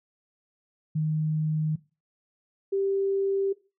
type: tone pair in turn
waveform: sine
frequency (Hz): 155.2 / 392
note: D#3 / G4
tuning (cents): -4 / 0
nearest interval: octave + major third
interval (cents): 1604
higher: second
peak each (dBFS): -23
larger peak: neither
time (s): 0.95-1.76 / 2.72-3.53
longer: neither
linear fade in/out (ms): 10
effects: noise-tail reverb RT60 0.3 s tail -19 dB re dry